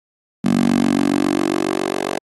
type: tone with high-pass filter sweep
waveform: 10% pulse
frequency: 47.29 Hz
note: F#1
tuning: 39 cents sharp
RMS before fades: -18 dBFS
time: 0.44-2.19 s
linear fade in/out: 10 ms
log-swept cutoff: 210 to 450 Hz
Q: 3.8
effects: AAC 32 kbps